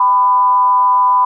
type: tone with frequency modulation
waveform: sine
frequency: 999 Hz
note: B5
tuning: 20 cents sharp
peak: -8 dBFS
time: 0-1.25 s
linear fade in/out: 5 ms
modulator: 205 Hz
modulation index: 0.32
effects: none